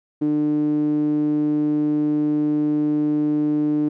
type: tone with band-pass filter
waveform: sawtooth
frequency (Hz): 150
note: D3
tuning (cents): +37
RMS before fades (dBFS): -20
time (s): 0.21-3.89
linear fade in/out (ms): 10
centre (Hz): 310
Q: 6.2
effects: none